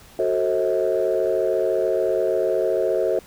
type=chord; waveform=sine; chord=F# diminished seventh; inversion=none; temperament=just; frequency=370 / 444 / 532.8 / 639.4 Hz; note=F#4 / A4 / C5 / Eb5; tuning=0 / +16 / +31 / +47 cents; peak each=-23 dBFS; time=0.19-3.19 s; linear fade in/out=2 ms; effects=tanh soft clip ceiling -11 dBFS + pink hiss -48 dBFS RMS until 3.26 s